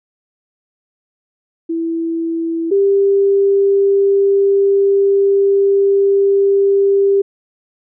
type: tone pair in turn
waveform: sine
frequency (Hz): 330.2 / 396.1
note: E4 / G4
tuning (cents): +3 / +18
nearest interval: minor third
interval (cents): 315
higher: second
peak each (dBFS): -16 / -9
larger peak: second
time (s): 1.69-2.71 / 2.71-7.22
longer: second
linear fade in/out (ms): 10
effects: none